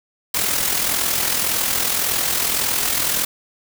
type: noise with amplitude modulation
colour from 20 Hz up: white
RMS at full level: -18 dBFS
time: 0.34-3.25 s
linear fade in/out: 5 ms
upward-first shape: sine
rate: 41.8 Hz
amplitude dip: 50%
effects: none